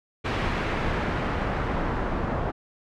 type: noise with low-pass filter sweep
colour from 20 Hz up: pink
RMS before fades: -27 dBFS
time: 0.24-2.52 s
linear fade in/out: 20 ms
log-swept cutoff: 2500 to 1100 Hz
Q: 0.93
effects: none